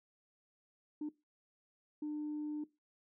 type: tone bursts at uneven times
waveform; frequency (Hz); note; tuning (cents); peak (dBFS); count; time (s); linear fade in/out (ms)
sine; 300; D4; +37; -35; 2; 1.01-1.09 / 2.02-2.64; 5
effects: noise-tail reverb RT60 0.2 s tail -18 dB re dry + tanh soft clip ceiling -34 dBFS